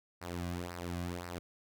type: tone with flanger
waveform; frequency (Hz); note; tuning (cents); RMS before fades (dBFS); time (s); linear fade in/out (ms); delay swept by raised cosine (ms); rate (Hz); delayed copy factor
sawtooth; 87.6; F2; +6; -40; 0.21-1.39; 10; 0.29 to 2.29; 1.9; -0.7
effects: none